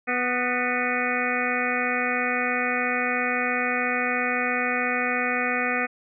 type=harmonic tone with a mistuned harmonic; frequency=247 Hz; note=B3; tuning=in tune; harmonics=1 / 2 / 3 / 5 / 6 / 7 / 8 / 9 / 10; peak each=-31 / -31 / -31 / -31 / -31 / -31 / -31 / -31 / -31 dBFS; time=0.07-5.87 s; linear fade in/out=20 ms; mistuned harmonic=7; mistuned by=+63 cents; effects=none